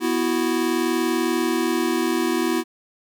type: chord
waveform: square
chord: B suspended fourth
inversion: none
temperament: equal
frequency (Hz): 246.9 / 329.6 / 370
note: B3 / E4 / F#4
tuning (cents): 0 / 0 / 0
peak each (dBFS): -26 / -23 / -26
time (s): 0-2.64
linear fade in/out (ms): 50
effects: none